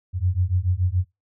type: beating tone pair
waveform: sine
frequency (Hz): 87.6 / 94.6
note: F2 / F#2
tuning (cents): +6 / +39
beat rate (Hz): 7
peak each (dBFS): -22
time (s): 0.13-1.05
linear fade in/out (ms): 50
effects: noise-tail reverb RT60 0.2 s tail -21 dB re dry